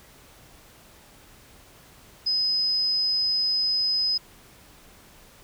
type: tone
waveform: sine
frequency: 5040 Hz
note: D#8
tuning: 21 cents sharp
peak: -21 dBFS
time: 2.26-4.18 s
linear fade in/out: 10 ms
effects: pink hiss -52 dBFS RMS until 5.43 s